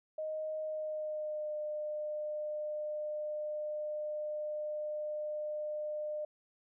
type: tone with pitch glide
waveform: sine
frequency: 622.3 to 603.9 Hz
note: D#5 to D5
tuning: 0 to +48 cents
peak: -35 dBFS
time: 0.18-6.25 s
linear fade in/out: 5 ms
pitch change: -52 cents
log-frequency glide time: 0.61-1.56 s
effects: none